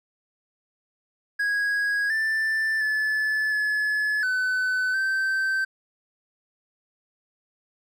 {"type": "tone with pitch steps", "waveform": "triangle", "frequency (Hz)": [1653, 1770, 1731, 1711, 1509, 1552], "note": ["G#6", "A6", "A6", "A6", "F#6", "G6"], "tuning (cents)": [-9, 10, -29, -49, 34, -18], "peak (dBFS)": -20, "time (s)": [1.39, 5.65], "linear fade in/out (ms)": 10, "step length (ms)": 710, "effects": []}